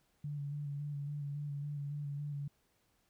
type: tone with vibrato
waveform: sine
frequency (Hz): 144.5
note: D3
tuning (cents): -28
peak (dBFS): -37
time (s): 0.24-2.48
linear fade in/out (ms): 5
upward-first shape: square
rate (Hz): 3.6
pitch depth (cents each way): 24
effects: pink hiss -75 dBFS RMS until 3.09 s